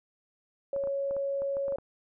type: tone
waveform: sine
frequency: 554.4 Hz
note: C#5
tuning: in tune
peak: -28 dBFS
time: 0.73-1.76 s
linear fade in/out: 2 ms
type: clicks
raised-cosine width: 1 ms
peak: -30 dBFS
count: 10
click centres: 0.763 / 0.838 / 0.873 / 1.11 / 1.166 / 1.42 / 1.569 / 1.682 / 1.723 / 1.785 s
effects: none